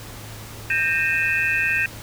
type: tone cluster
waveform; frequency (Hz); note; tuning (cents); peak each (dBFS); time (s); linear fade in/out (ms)
sine; 1582 / 1844 / 2472 / 2636; G6 / A#6 / D#7 / E7; +15 / -19 / -12 / -1; -24; 0.7-1.86; 2
effects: added 108 Hz sine -39 dBFS peak until 2.02 s + pink hiss -39 dBFS RMS until 2.02 s